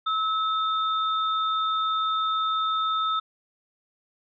sine tone pair together, 1297 / 3618 Hz, E6 / A7, -28 / +48 cents, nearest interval octave + tritone, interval 1776 cents, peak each -23 / -31 dBFS, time 0.06-3.2 s, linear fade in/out 10 ms, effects none

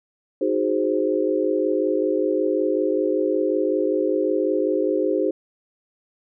sine chord, Ab dominant seventh, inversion second, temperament equal, 311.1 / 370 / 415.3 / 523.3 Hz, Eb4 / Gb4 / Ab4 / C5, 0 / 0 / 0 / 0 cents, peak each -24 dBFS, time 0.41-5.31 s, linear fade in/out 5 ms, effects none

